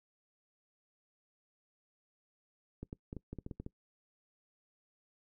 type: clicks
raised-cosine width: 3 ms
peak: -29 dBFS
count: 10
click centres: 2.83 / 2.929 / 3.129 / 3.167 / 3.33 / 3.387 / 3.464 / 3.512 / 3.6 / 3.664 s
effects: noise-tail reverb RT60 0.1 s tail -22 dB re dry